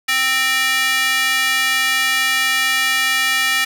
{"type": "tone with high-pass filter", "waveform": "square", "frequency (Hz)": 262.2, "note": "C4", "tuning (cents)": 4, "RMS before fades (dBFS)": -17, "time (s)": [0.08, 3.65], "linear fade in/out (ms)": 10, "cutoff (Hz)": 2000, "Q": 2.1, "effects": []}